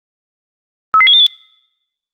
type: tone with pitch steps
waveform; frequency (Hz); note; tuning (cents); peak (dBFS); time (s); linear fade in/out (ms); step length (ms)
sine; 1293 / 2061 / 3336 / 3591 / 3455; E6 / C7 / G#7 / A7 / A7; -34 / -27 / +7 / +35 / -32; -5; 0.94-1.265; 0; 65
effects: noise-tail reverb RT60 0.9 s tail -25 dB re dry + Opus 32 kbps